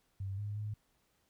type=tone with pitch steps; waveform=sine; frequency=97.2 / 103.4 / 105.6 Hz; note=G2 / G#2 / G#2; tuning=-14 / -7 / +29 cents; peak=-36 dBFS; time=0.2-0.74 s; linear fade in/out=5 ms; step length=180 ms; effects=pink hiss -75 dBFS RMS until 1.29 s